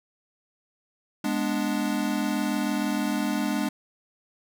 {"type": "chord", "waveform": "square", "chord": "G# diminished", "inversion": "none", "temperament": "equal", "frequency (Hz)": [207.7, 246.9, 293.7], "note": ["G#3", "B3", "D4"], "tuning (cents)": [0, 0, 0], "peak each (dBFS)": [-29, -31, -29], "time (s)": [1.24, 3.69], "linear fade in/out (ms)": 5, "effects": []}